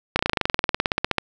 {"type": "slowing click train", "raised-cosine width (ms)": 0.3, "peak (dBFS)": -3, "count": 22, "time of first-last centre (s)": [0.16, 1.183], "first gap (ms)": 32, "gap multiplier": 1.04, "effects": []}